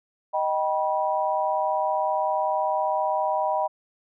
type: chord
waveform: sine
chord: Eb augmented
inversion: none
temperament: just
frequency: 622.3 / 777.8 / 972.3 Hz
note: Eb5 / G5 / B5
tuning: 0 / -14 / -27 cents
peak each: -26 dBFS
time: 0.33-3.68 s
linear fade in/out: 20 ms
effects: none